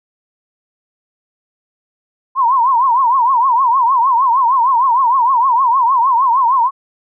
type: tone with vibrato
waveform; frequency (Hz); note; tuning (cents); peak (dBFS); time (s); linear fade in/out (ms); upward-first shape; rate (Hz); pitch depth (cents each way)
sine; 1001; B5; +23; -9; 2.35-6.71; 50; triangle; 6.5; 190
effects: none